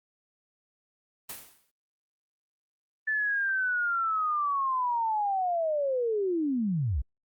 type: noise with exponential decay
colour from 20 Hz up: white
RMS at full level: -36 dBFS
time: 1.29-1.71 s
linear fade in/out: 5 ms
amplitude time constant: 91 ms
type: linear sweep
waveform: sine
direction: down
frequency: 1758 to 51.91 Hz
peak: -25 dBFS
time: 3.07-7.02 s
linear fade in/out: 10 ms
effects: Opus 24 kbps